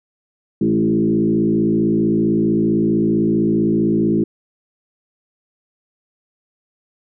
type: tone with frequency modulation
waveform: sine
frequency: 269.9 Hz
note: C#4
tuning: 46 cents flat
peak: -13 dBFS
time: 0.61-4.24 s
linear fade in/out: 5 ms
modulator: 55.5 Hz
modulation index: 1.9
effects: none